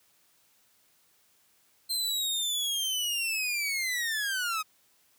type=linear sweep; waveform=sawtooth; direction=down; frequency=4152 to 1244.5 Hz; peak=-25 dBFS; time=1.89-4.63 s; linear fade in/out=20 ms; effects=white hiss -66 dBFS RMS until 5.18 s + high-pass 60 Hz 12 dB/octave